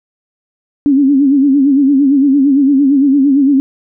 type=tone with vibrato; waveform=sine; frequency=277 Hz; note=C#4; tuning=1 cent flat; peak=-6 dBFS; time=0.86-3.6 s; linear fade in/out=0 ms; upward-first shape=sine; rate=8.8 Hz; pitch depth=92 cents each way; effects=none